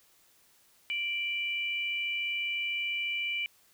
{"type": "tone pair together", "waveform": "sine", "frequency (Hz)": [2349, 2957], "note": ["D7", "F#7"], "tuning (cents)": [0, -2], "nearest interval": "major third", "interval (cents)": 398, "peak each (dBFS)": [-31, -35], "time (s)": [0.9, 3.46], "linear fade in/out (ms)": 0, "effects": ["white hiss -64 dBFS RMS until 3.73 s"]}